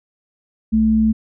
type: tone pair together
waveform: sine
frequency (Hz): 61.74 / 220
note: B1 / A3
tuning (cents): 0 / 0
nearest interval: octave + minor seventh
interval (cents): 2200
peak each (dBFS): -23 / -12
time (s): 0.72-1.13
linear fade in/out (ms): 20
effects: none